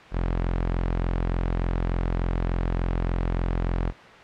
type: tone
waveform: sawtooth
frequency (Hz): 43.41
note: F1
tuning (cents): -10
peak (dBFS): -19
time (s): 0.11-3.93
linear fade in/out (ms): 50
effects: white hiss -44 dBFS RMS until 4.23 s + low-pass 2000 Hz 12 dB/octave